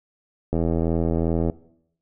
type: click train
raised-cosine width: 2 ms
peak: -10 dBFS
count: 81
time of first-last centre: 0.53-1.499 s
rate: 82.6 Hz
effects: noise-tail reverb RT60 0.7 s tail -19 dB re dry